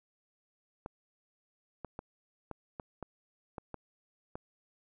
clicks, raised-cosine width 1 ms, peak -26 dBFS, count 9, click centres 0.861 / 1.847 / 1.991 / 2.513 / 2.798 / 3.027 / 3.582 / 3.743 / 4.355 s, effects none

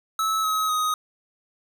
square tone with pitch steps, 1300 / 1276.2 / 1252.8 Hz, E6 / D#6 / D#6, -24 / +44 / +11 cents, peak -22 dBFS, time 0.19-0.94 s, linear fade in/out 2 ms, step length 250 ms, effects none

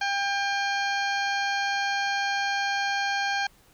harmonic tone with a mistuned harmonic, 798 Hz, G5, 31 cents sharp, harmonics 1 / 2 / 3 / 4 / 5 / 6 / 7 / 8, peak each -28 / -28 / -34 / -37 / -36 / -43 / -43 / -44 dBFS, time 0.01-3.47 s, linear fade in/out 5 ms, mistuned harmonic 5, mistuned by +120 cents, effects pink hiss -59 dBFS RMS until 3.73 s

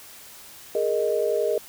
sine chord, Ab suspended second, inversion none, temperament equal with one note detuned, 415.3 / 466.2 / 618.7 Hz, Ab4 / Bb4 / Eb5, 0 / 0 / -10 cents, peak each -25 dBFS, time 0.75-1.58 s, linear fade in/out 2 ms, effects white hiss -45 dBFS RMS until 1.68 s

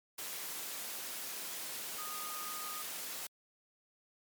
sine tone in noise, 1235 Hz, D#6, 13 cents flat, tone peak -44 dBFS, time 1.98-2.82 s, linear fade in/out 5 ms, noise white, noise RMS -42 dBFS, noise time 0.18-3.27 s, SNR -5 dB, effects high-pass 200 Hz 12 dB/octave + MP3 96 kbps

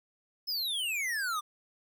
square exponential sweep, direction down, 5274 to 1174.7 Hz, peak -31 dBFS, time 0.47-1.41 s, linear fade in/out 20 ms, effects none

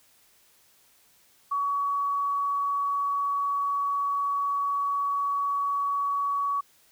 sine tone, 1129 Hz, C#6, 31 cents sharp, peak -24 dBFS, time 1.51-6.61 s, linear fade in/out 10 ms, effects white hiss -61 dBFS RMS until 6.91 s

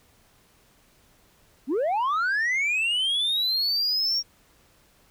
sine linear sweep, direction up, 229 to 5620 Hz, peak -19 dBFS, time 1.67-4.23 s, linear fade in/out 50 ms, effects tanh soft clip ceiling -21 dBFS + pink hiss -60 dBFS RMS until 5.1 s

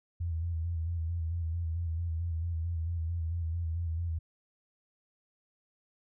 sine tone with vibrato, 83.3 Hz, E2, 19 cents sharp, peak -30 dBFS, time 0.2-4.19 s, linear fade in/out 10 ms, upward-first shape square, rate 4.5 Hz, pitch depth 45 cents each way, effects none

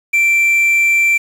triangle tone with quantisation, 2347 Hz, D7, 2 cents flat, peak -8 dBFS, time 0.13-1.18 s, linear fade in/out 10 ms, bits 6, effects none

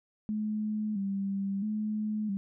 sine tone with vibrato, 204.9 Hz, G#3, 23 cents flat, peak -29 dBFS, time 0.29-2.37 s, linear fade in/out 0 ms, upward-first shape square, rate 0.75 Hz, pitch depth 71 cents each way, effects none

